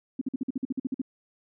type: tone bursts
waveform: sine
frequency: 261.6 Hz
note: C4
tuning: in tune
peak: -25 dBFS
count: 12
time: 0.19-1.017 s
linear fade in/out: 5 ms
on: 24 ms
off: 49 ms
effects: none